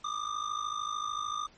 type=ring-modulated tone; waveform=square; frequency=1203 Hz; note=D6; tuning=41 cents sharp; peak=-30 dBFS; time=0.04-1.47 s; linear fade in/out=5 ms; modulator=26.7 Hz; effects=pink hiss -60 dBFS RMS until 1.57 s + MP3 32 kbps